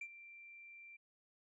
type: tone with ADSR envelope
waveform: sine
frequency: 2358 Hz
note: D7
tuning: 6 cents sharp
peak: -39 dBFS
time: 0.01-0.97 s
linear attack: 5 ms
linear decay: 60 ms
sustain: -14 dB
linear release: 13 ms
effects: tanh soft clip ceiling -41 dBFS